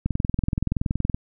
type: click train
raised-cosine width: 5 ms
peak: -10 dBFS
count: 24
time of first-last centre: 0.06-1.145 s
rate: 21.2 Hz
effects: none